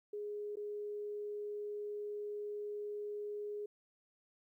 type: tone with dropouts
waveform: sine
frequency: 415.3 Hz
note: G#4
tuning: in tune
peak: -39 dBFS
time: 0.13-3.66 s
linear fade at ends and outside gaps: 5 ms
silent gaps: 0.557-0.569 s
effects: 13-bit